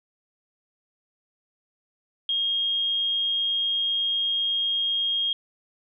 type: tone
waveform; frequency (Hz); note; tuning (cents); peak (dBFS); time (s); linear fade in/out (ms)
sine; 3246; G#7; -40; -22; 2.29-5.33; 2
effects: none